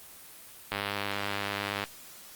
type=click train; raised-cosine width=0.3 ms; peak=-14 dBFS; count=114; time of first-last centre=0.72-1.839 s; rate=101 Hz; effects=white hiss -49 dBFS RMS until 2.35 s + Opus 24 kbps